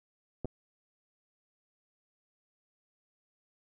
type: clicks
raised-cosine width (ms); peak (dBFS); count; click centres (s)
2; -22 / -25; 2; 0.447 / 0.455
effects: none